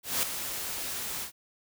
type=noise with ADSR envelope; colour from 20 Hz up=white; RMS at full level=-26 dBFS; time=0.03-1.32 s; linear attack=200 ms; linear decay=4 ms; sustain=-9 dB; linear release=100 ms; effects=none